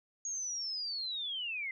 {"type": "linear sweep", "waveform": "sine", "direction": "down", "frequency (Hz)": [6645, 2036], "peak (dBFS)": -35, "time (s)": [0.25, 1.71], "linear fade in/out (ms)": 2, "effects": []}